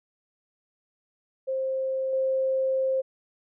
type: tone with level steps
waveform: sine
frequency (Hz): 528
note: C5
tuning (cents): +16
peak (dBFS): -25 / -22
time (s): 1.47-3.02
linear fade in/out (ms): 20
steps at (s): 2.13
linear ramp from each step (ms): 2
effects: none